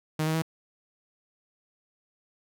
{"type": "tone with pitch steps", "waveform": "sawtooth", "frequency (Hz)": [155.56, 158.55, 161.6], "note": ["D#3", "D#3", "E3"], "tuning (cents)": [0, 33, -34], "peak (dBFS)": -21, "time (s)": [0.19, 0.421], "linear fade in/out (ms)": 5, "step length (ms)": 77, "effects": []}